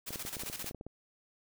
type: noise with tremolo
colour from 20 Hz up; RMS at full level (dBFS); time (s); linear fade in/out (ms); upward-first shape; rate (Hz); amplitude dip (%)
white; -39; 0.06-0.72; 20; square; 15; 65
type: clicks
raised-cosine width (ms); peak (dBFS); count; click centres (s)
2; -30; 11; 0.106 / 0.158 / 0.251 / 0.368 / 0.435 / 0.499 / 0.644 / 0.711 / 0.747 / 0.811 / 0.866
effects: none